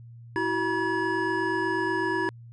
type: tone cluster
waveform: triangle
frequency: 329.6 / 377.8 / 964 / 1699 Hz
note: E4 / F#4 / B5 / G#6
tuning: 0 / +36 / -42 / +39 cents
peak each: -28 dBFS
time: 0.36-2.29 s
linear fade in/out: 0 ms
effects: added 117 Hz sine -43 dBFS peak until 2.52 s + resampled to 22050 Hz